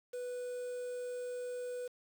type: tone with quantisation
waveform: triangle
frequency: 493.9 Hz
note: B4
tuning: in tune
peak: -36 dBFS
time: 0.13-1.88 s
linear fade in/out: 10 ms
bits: 9
effects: none